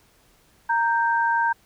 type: tone pair together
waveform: sine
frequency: 928 / 1569.2 Hz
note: A#5 / G6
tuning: -8 / +1 cents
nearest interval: major sixth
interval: 909 cents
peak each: -20 / -23 dBFS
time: 0.69-1.53 s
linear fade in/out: 10 ms
effects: pink hiss -59 dBFS RMS until 1.65 s